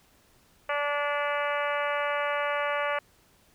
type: harmonic tone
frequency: 289.9 Hz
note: D4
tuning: 22 cents flat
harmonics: 2 / 3 / 4 / 5 / 6 / 7 / 8 / 9 / 10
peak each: -30 / -35 / -32 / -35 / -36 / -37 / -38 / -42 / -43 dBFS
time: 0.69-2.99 s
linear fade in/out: 5 ms
effects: pink hiss -62 dBFS RMS until 3.54 s